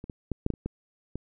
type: clicks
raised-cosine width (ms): 3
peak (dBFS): -26 / -23 / -16 / -12 / -13 / -30 / -18 / -21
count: 8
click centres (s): 0.041 / 0.098 / 0.317 / 0.464 / 0.503 / 0.538 / 0.66 / 1.156
effects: none